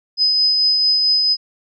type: tone with tremolo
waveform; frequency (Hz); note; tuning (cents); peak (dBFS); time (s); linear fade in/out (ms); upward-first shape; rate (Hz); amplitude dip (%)
sine; 5030; D#8; +18; -11; 0.17-1.37; 50; triangle; 4.5; 30
effects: none